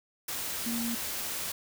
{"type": "tone in noise", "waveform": "sine", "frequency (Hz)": 233.1, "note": "A#3", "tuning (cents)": 0, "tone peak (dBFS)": -31, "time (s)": [0.66, 0.95], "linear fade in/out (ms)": 5, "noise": "white", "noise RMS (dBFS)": -35, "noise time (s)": [0.28, 1.52], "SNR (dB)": 1, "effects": []}